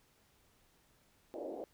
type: band-pass noise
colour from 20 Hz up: white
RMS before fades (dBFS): -43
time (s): 1.34-1.64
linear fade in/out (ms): 0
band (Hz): 260 to 690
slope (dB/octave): 48
effects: pink hiss -70 dBFS RMS until 1.73 s